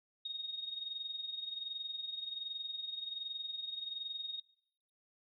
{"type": "tone with amplitude modulation", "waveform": "sine", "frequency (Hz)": 3729, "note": "A#7", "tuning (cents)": 0, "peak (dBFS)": -36, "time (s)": [0.25, 4.4], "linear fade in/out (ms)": 5, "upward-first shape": "sine", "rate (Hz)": 21.3, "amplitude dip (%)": 65, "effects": ["noise-tail reverb RT60 0.8 s tail -23 dB re dry"]}